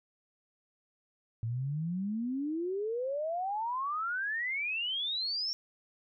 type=exponential sweep; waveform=sine; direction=up; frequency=110 to 5550 Hz; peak=-31 dBFS; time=1.43-5.53 s; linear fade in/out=0 ms; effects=none